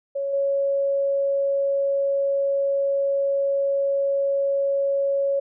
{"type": "tone with level steps", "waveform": "sine", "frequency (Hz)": 555, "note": "C#5", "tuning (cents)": 2, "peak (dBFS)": [-23, -19], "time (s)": [0.15, 5.4], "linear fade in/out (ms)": 10, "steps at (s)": 0.33, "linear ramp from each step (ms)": 5, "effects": []}